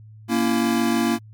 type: chord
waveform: square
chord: A# diminished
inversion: none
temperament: just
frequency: 233.1 / 279.7 / 335.6 Hz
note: A#3 / C#4 / E4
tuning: 0 / +16 / +31 cents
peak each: -21 / -26 / -24 dBFS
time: 0.28-1.19 s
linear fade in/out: 50 ms
effects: added 108 Hz sine -41 dBFS peak until 1.33 s + MP3 96 kbps